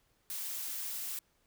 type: noise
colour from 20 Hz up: blue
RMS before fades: -39 dBFS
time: 0.3-1.19 s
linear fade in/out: 2 ms
effects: pink hiss -73 dBFS RMS until 1.46 s